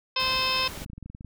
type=harmonic tone; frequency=519 Hz; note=C5; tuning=14 cents flat; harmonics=1 / 2 / 3 / 4 / 5 / 6 / 7 / 8 / 9 / 10; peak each=-37 / -29 / -39 / -40 / -29 / -34 / -32 / -37 / -40 / -29 dBFS; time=0.16-0.68 s; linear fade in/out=5 ms
type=noise; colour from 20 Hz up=pink; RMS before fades=-39 dBFS; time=0.19-0.85 s; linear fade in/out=10 ms
type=clicks; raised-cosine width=5 ms; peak=-28 dBFS; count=12; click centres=0.776 / 0.819 / 0.861 / 0.9 / 0.933 / 0.98 / 1.027 / 1.06 / 1.1 / 1.149 / 1.209 / 1.247 s
effects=none